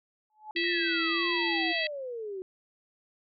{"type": "tone with exponential growth", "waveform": "sine", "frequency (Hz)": 857, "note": "A5", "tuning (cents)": -46, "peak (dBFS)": -35, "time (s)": [0.3, 0.51], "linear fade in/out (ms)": 1, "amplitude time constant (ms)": 44}
{"type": "tone with vibrato", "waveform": "sine", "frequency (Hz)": 338.2, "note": "E4", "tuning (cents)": 44, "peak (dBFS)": -31, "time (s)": [0.55, 1.73], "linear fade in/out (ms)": 20, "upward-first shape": "triangle", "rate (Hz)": 1.6, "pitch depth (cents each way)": 58}
{"type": "harmonic tone", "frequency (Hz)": 654, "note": "E5", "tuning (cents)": -14, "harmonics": [3, 4, 5, 6, 7], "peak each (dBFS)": [-31, -33, -35, -37, -38], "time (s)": [0.56, 1.87], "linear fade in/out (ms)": 2}
{"type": "exponential sweep", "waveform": "sine", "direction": "down", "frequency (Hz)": [1912, 366.3], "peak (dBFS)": -34, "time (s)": [0.64, 2.42], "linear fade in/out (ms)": 0}
{"effects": []}